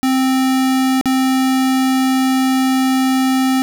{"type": "tone with dropouts", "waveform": "square", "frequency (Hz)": 261.9, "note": "C4", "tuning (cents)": 2, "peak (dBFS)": -13, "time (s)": [0.03, 3.62], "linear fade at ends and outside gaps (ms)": 0, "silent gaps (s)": [1.012, 1.057], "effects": []}